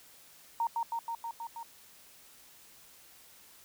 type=tone with echo; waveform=sine; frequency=925 Hz; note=A#5; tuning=14 cents flat; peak=-27 dBFS; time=0.6-0.67 s; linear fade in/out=2 ms; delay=160 ms; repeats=6; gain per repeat=-2 dB; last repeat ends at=1.63 s; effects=white hiss -57 dBFS RMS until 3.64 s